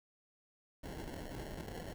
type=noise with sample-and-hold; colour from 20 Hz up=pink; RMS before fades=-45 dBFS; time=0.83-1.94 s; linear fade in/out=10 ms; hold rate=1225 Hz; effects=none